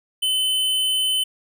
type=tone; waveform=square; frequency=3040 Hz; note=F#7; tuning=46 cents sharp; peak=-19 dBFS; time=0.22-1.24 s; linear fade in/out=10 ms; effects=none